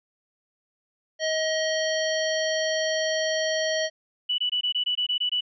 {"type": "harmonic tone", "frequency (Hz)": 632, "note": "D#5", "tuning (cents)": 27, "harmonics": [1, 3, 5, 7, 9], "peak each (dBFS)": [-25, -30, -32, -33, -35], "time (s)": [1.19, 3.9], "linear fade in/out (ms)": 50}
{"type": "tone bursts", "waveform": "sine", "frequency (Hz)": 2960, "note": "F#7", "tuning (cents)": 0, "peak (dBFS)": -22, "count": 10, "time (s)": [4.29, 5.409], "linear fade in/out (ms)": 10, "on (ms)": 93, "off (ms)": 21}
{"effects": []}